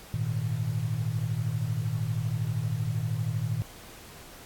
sine chord, Ab suspended second, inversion none, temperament equal, 103.83 / 116.54 / 155.56 Hz, Ab2 / Bb2 / Eb3, 0 / 0 / 0 cents, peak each -33 / -29 / -32 dBFS, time 0.14-3.62 s, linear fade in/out 0 ms, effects pink hiss -48 dBFS RMS until 4.45 s + AAC 64 kbps

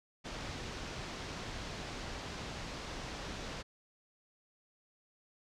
pink low-pass noise, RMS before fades -43 dBFS, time 0.24-3.63 s, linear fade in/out 20 ms, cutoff 6200 Hz, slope 24 dB/octave, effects none

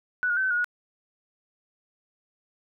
sine tone with pitch steps, 1482 / 1431 / 1536 / 1525 / 1438 / 1455 Hz, F#6 / F6 / G6 / G6 / F#6 / F#6, +2 / +42 / -36 / -48 / -50 / -29 cents, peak -22 dBFS, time 0.23-0.644 s, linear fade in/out 0 ms, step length 69 ms, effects none

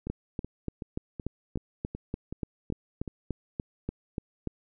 two click trains, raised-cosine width 3 ms, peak -23 / -18 dBFS, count 9 / 16, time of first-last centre 0.07-3.078 / 0.1-4.473 s, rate 2.66 / 3.43 Hz, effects none

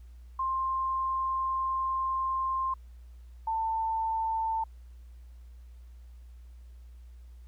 sine tone pair in turn, 1055 / 892.8 Hz, C6 / A5, +14 / +25 cents, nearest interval minor third, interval 289 cents, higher first, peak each -27 dBFS, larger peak neither, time 0.39-2.74 / 3.47-4.64 s, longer first, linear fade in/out 5 ms, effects added 60 Hz sine -46 dBFS peak until 7.47 s + pink hiss -70 dBFS RMS until 7.47 s

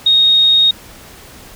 sine tone, 3729 Hz, A#7, in tune, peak -7 dBFS, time 0.06-0.71 s, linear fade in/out 5 ms, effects pink hiss -38 dBFS RMS until 1.55 s

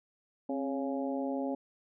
harmonic tone with a mistuned harmonic, 139 Hz, C#3, 5 cents sharp, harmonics 2 / 3 / 4 / 5 / 6, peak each -33 / -42 / -37 / -42 / -43 dBFS, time 0.49-1.55 s, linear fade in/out 5 ms, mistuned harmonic 2, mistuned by -57 cents, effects none

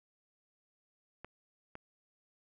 clicks, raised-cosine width 0.5 ms, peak -30 dBFS, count 2, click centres 1.246 / 1.754 s, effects none

